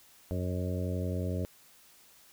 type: harmonic tone with a mistuned harmonic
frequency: 91.3 Hz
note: F#2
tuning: 23 cents flat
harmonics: 1 / 2 / 3 / 4 / 5 / 6 / 7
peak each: -32 / -37 / -40 / -43 / -42 / -42 / -44 dBFS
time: 0.31-1.45 s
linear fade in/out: 0 ms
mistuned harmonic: 7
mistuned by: -33 cents
effects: white hiss -59 dBFS RMS until 2.32 s